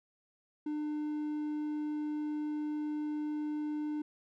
triangle tone, 300.6 Hz, D4, 40 cents sharp, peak -31 dBFS, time 0.66-4.02 s, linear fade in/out 5 ms, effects none

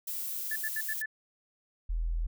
violet noise, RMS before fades -36 dBFS, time 0.07-1.02 s, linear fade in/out 5 ms
sine tone bursts, 1744 Hz, A6, 16 cents flat, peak -31 dBFS, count 5, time 0.51-1.059 s, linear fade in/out 5 ms, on 49 ms, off 76 ms
sine tone, 41.2 Hz, E1, in tune, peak -28 dBFS, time 1.89-2.27 s, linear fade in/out 10 ms
effects none

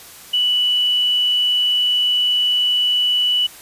sine tone, 2960 Hz, F#7, in tune, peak -14 dBFS, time 0.33-3.47 s, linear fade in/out 10 ms, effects white hiss -40 dBFS RMS until 3.61 s + resampled to 32000 Hz

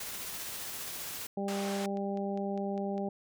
white noise with tremolo, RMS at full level -39 dBFS, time 0-1.27 s, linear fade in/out 5 ms, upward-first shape triangle, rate 15 Hz, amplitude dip 25%
harmonic tone, 198.4 Hz, G3, 21 cents sharp, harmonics 1 / 2 / 3 / 4, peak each -34 / -37 / -39 / -40 dBFS, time 1.37-3.09 s, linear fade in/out 5 ms
pink band-pass noise, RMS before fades -42 dBFS, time 1.48-1.86 s, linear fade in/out 2 ms, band 710 to 9200 Hz, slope 12 dB/octave
click train, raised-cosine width 0.2 ms, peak -34 dBFS, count 7, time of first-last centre 1.77-2.98 s, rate 4.96 Hz
effects none

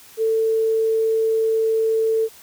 sine tone, 445.3 Hz, A4, 21 cents sharp, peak -16 dBFS, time 0.17-2.29 s, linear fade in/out 50 ms, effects white hiss -46 dBFS RMS until 2.42 s

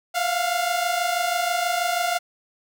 sawtooth tone pair together, 686.8 / 713 Hz, F5 / F5, -29 / +36 cents, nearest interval minor second, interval 65 cents, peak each -21 / -20 dBFS, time 0.14-2.19 s, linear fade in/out 20 ms, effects none

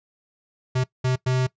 square tone bursts at uneven times, 128.3 Hz, C3, 34 cents flat, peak -20 dBFS, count 3, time 0.75-0.84 / 1.04-1.16 / 1.26-1.47 s, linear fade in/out 10 ms, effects noise-tail reverb RT60 0.1 s tail -20 dB re dry + resampled to 16000 Hz

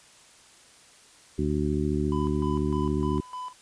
harmonic tone, 74.2 Hz, D2, 18 cents sharp, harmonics 1 / 2 / 3 / 4 / 5, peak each -30 / -30 / -30 / -30 / -30 dBFS, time 1.38-3.21 s, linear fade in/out 10 ms
triangle tone with tremolo, 1002 Hz, B5, 25 cents sharp, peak -31 dBFS, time 2.12-3.53 s, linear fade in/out 2 ms, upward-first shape square, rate 3.3 Hz, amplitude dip 75%
effects white hiss -54 dBFS RMS until 3.61 s + resampled to 22050 Hz

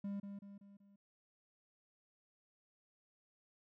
triangle tone with echo, 200.1 Hz, G3, 36 cents sharp, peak -37 dBFS, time 0.04-0.2 s, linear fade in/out 5 ms, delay 190 ms, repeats 4, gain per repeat -6 dB, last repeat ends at 0.96 s, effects none

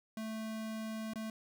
square tone with dropouts, 220 Hz, A3, in tune, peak -39 dBFS, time 0.17-1.3 s, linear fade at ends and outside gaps 2 ms, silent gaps 1.135-1.157 s, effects none

